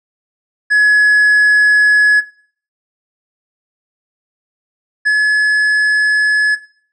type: tone pair in turn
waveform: triangle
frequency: 1692 / 1704.8 Hz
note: G#6 / G#6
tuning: +32 / +45 cents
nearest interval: unison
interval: 13 cents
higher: second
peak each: -6 dBFS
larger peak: neither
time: 0.7-2.21 / 5.05-6.56 s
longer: neither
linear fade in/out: 20 ms
effects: noise-tail reverb RT60 0.5 s tail -17 dB re dry + resampled to 24000 Hz